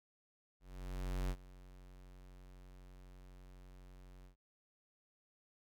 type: tone with ADSR envelope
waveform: square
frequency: 46 Hz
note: F#1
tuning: 9 cents flat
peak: -35 dBFS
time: 0.6-4.36 s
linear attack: 700 ms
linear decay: 58 ms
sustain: -20 dB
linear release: 110 ms
effects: none